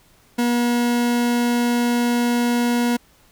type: tone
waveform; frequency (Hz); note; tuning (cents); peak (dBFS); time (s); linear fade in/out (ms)
40% pulse; 240; B3; -49; -16; 0.38-2.97; 10
effects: pink hiss -55 dBFS RMS until 3.31 s